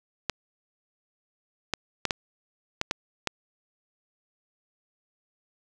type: clicks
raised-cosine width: 0.2 ms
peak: -8 dBFS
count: 7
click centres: 0.297 / 1.737 / 2.053 / 2.108 / 2.814 / 2.911 / 3.273 s
effects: none